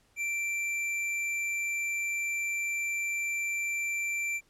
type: tone with hard clipping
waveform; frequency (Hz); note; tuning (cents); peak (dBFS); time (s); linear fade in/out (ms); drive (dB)
sine; 2349; D7; 0; -31; 0.16-4.41; 50; 10
effects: pink hiss -67 dBFS RMS until 4.49 s + low-pass 11000 Hz 12 dB/octave